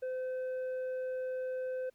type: tone with tanh clipping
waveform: triangle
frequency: 513 Hz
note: C5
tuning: 34 cents flat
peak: -35 dBFS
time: 0.02-1.9 s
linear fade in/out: 10 ms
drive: 9 dB
effects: pink hiss -74 dBFS RMS until 1.94 s